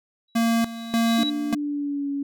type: tone with exponential growth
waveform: sine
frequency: 3900 Hz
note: B7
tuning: 23 cents flat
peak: -24 dBFS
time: 0.28-1.3 s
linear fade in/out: 5 ms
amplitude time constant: 220 ms
type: tone with tremolo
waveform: square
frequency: 229.8 Hz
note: A#3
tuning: 25 cents flat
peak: -19 dBFS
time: 0.35-1.55 s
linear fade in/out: 10 ms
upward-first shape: square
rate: 1.7 Hz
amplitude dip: 80%
type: tone with pitch glide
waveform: sine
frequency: 293.7 to 281.1 Hz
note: D4 to C#4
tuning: 0 to +24 cents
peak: -24 dBFS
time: 1.18-2.23 s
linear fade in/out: 5 ms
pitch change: -76 cents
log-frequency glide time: 1.56-2.1 s
effects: none